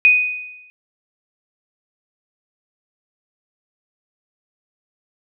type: tone with exponential decay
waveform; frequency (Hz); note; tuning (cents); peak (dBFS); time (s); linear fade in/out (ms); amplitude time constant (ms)
sine; 2489; D#7; 0; -6; 0.05-0.7; 0; 140
effects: none